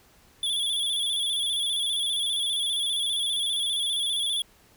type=tone with vibrato; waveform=square; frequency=3408 Hz; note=G#7; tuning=44 cents sharp; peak=-25 dBFS; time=0.43-4.42 s; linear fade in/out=2 ms; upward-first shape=square; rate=15 Hz; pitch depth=45 cents each way; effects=pink hiss -58 dBFS RMS until 4.76 s